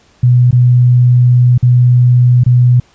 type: tone with dropouts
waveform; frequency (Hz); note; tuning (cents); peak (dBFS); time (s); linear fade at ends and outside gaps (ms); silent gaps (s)
sine; 123.47; B2; 0; -4; 0.23-2.8; 5; 0.51-0.527 / 1.579-1.627 / 2.437-2.462
effects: pink hiss -49 dBFS RMS until 2.94 s + resampled to 16000 Hz